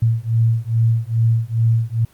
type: beating tone pair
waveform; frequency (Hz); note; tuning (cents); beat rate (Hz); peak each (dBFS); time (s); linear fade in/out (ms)
sine; 113.1 / 115.5; A2 / A#2; +48 / -16; 2.4; -17; 0.02-2.05; 5
effects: pink hiss -53 dBFS RMS until 2.13 s + Opus 32 kbps